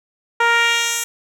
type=tone with band-pass filter sweep; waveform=10% pulse; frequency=467.2 Hz; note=A#4; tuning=4 cents sharp; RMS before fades=-17 dBFS; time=0.4-1.04 s; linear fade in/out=5 ms; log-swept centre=1000 to 9800 Hz; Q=1; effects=none